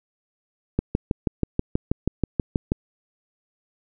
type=click train; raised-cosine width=3 ms; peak=-7 dBFS; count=13; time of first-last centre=0.79-2.719 s; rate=6.22 Hz; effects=none